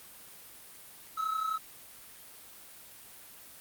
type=tone pair together; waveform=triangle; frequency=1289.3 / 1321 Hz; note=E6 / E6; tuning=-39 / +3 cents; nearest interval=unison; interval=42 cents; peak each=-29 / -35 dBFS; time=1.17-1.58 s; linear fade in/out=10 ms; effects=white hiss -51 dBFS RMS until 3.6 s + Opus 32 kbps